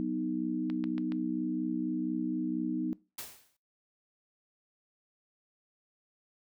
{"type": "chord", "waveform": "sine", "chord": "B major", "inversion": "second", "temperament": "equal", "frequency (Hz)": [185, 246.9, 311.1], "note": ["F#3", "B3", "D#4"], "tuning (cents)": [0, 0, 0], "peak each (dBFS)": [-37, -34, -33], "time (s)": [0, 2.93], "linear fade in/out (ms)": 0}
{"type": "click train", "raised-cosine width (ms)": 0.3, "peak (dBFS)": -28, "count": 4, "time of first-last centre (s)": [0.7, 1.121], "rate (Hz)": 7.13}
{"type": "noise with exponential decay", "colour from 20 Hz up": "white", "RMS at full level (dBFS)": -38, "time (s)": [3.18, 3.57], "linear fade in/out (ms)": 5, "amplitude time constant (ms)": 83}
{"effects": ["noise-tail reverb RT60 0.3 s tail -21 dB re dry"]}